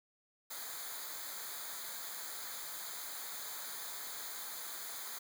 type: noise with comb filter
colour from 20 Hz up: white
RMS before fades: -44 dBFS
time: 0.5-5.19 s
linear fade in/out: 10 ms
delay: 0.36 ms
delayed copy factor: -0.85
effects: none